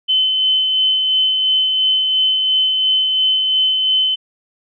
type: tone with tremolo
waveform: sine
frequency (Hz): 3051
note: G7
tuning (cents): -48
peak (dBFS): -11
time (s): 0.08-4.16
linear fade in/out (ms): 20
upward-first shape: sine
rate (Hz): 2.9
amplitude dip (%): 30
effects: none